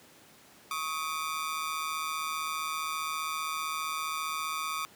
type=ring-modulated tone; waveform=sawtooth; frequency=1184 Hz; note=D6; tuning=14 cents sharp; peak=-25 dBFS; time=0.71-4.85 s; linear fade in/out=0 ms; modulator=77.6 Hz; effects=pink hiss -56 dBFS RMS until 4.95 s + high-pass 150 Hz 12 dB/octave